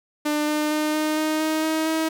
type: tone with pitch steps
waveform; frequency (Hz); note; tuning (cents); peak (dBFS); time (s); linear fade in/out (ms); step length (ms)
sawtooth; 299.3 / 302.1 / 304.9 / 307.7 / 310.6 / 313.5 / 316.4 / 319.3; D4 / D4 / D#4 / D#4 / D#4 / D#4 / D#4 / D#4; +33 / +49 / -35 / -19 / -3 / +13 / +29 / +45; -17; 0.25-2.09; 10; 230
effects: none